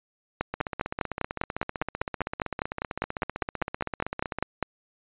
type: two click trains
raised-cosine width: 0.5 ms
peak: -15 / -10 dBFS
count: 61 / 22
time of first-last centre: 0.54-4.386 / 0.41-4.627 s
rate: 15.6 / 4.98 Hz
effects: resampled to 8000 Hz